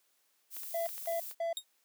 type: noise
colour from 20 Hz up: violet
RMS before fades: -43 dBFS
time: 0.5-1.35 s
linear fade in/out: 50 ms
type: clicks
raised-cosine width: 0.2 ms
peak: -32 dBFS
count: 7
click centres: 0.567 / 0.634 / 0.859 / 0.891 / 0.98 / 1.059 / 1.312 s
type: tone bursts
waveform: triangle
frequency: 670 Hz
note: E5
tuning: 28 cents sharp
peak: -29 dBFS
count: 3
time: 0.74-1.53 s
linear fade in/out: 5 ms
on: 130 ms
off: 200 ms
type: tone with exponential decay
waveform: sawtooth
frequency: 3729 Hz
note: A#7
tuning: in tune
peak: -28 dBFS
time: 1.57-1.64 s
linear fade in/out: 1 ms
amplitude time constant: 15 ms
effects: white hiss -73 dBFS RMS until 1.84 s + high-pass 300 Hz 12 dB/octave